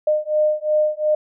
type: beating tone pair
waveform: sine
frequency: 608 / 610.8 Hz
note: D#5 / D#5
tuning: -40 / -32 cents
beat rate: 2.8 Hz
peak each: -19 dBFS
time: 0.07-1.15 s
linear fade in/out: 5 ms
effects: none